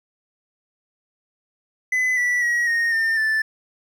triangle tone with pitch steps, 2014 / 1960.1 / 1907.6 / 1856.5 / 1806.8 / 1758.4 Hz, B6 / B6 / A#6 / A#6 / A6 / A6, +33 / -14 / +39 / -8 / +45 / -2 cents, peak -16 dBFS, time 1.92-3.42 s, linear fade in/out 5 ms, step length 250 ms, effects none

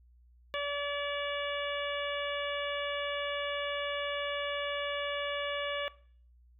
harmonic tone, 574 Hz, D5, 40 cents flat, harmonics 1 / 2 / 3 / 4 / 5 / 6, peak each -35 / -38 / -39 / -41 / -41 / -43 dBFS, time 0.54-5.88 s, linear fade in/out 0 ms, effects noise-tail reverb RT60 0.5 s tail -19 dB re dry + added 60 Hz sine -58 dBFS peak until 6.59 s

